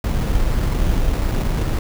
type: noise with sample-and-hold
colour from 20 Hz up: brown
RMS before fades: -18 dBFS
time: 0.04-1.79 s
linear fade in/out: 2 ms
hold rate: 3150 Hz
effects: none